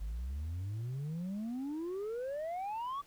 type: exponential sweep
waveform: sine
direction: up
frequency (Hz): 49 to 1167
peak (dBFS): -33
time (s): 0-3.02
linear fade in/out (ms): 20
effects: tanh soft clip ceiling -35 dBFS + pink hiss -63 dBFS RMS until 3.06 s